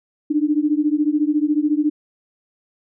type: beating tone pair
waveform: sine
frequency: 293.7 / 307.7 Hz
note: D4 / D#4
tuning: 0 / -19 cents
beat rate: 14 Hz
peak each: -18 / -19 dBFS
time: 0.3-1.9 s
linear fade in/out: 10 ms
effects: none